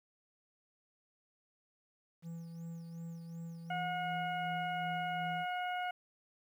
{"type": "tone with tremolo", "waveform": "triangle", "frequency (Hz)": 166.9, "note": "E3", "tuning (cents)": 22, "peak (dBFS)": -39, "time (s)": [2.22, 5.46], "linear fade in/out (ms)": 50, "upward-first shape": "sine", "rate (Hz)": 2.7, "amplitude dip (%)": 40}
{"type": "harmonic tone", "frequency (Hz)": 723, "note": "F#5", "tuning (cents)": -40, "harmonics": [1, 2, 3, 4], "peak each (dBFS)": [-36, -42, -46, -48], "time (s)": [3.7, 5.91], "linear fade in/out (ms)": 5}
{"effects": ["11-bit"]}